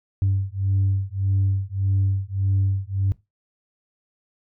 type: beating tone pair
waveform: sine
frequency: 96.4 / 98.1 Hz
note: G2 / G2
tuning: -28 / +2 cents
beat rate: 1.7 Hz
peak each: -21 dBFS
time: 0.22-3.12 s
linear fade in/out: 0 ms
effects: noise-tail reverb RT60 0.2 s tail -19 dB re dry + tanh soft clip ceiling -14 dBFS